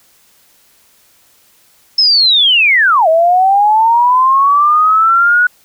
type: linear two-way sweep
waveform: sine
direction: down then up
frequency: 5274 to 631 to 1474 Hz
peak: -6 dBFS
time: 1.98-5.47 s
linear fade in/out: 5 ms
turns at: 3.08 s
effects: white hiss -50 dBFS RMS until 5.64 s